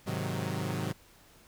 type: chord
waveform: sawtooth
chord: Ab dominant seventh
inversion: none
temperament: equal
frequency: 103.83 / 130.81 / 155.56 / 185 Hz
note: Ab2 / C3 / Eb3 / Gb3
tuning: 0 / 0 / 0 / 0 cents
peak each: -33 dBFS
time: 0.06-0.93 s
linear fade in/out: 20 ms
effects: pink hiss -59 dBFS RMS until 1.47 s